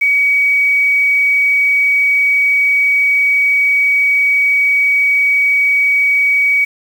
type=tone with quantisation; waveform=sine; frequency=2263 Hz; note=C#7; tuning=35 cents sharp; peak=-9 dBFS; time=0.01-6.65 s; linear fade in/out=10 ms; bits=6; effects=none